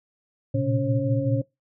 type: tone cluster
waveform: sine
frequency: 114.8 / 119.9 / 133.7 / 280 / 539 Hz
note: A#2 / A#2 / C3 / C#4 / C#5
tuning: -26 / +49 / +38 / +18 / -49 cents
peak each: -27 dBFS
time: 0.54-1.42 s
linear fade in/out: 10 ms
effects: noise-tail reverb RT60 0.2 s tail -22 dB re dry